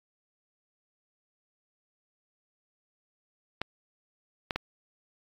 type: clicks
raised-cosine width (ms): 0.3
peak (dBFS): -14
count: 3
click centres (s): 3.616 / 4.508 / 4.56
effects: AAC 48 kbps